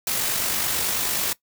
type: noise with amplitude modulation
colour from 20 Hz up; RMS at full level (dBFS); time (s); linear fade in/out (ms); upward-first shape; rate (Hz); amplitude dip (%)
white; -23; 0.07-1.33; 2; sine; 49.1; 30
effects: noise-tail reverb RT60 0.1 s tail -19 dB re dry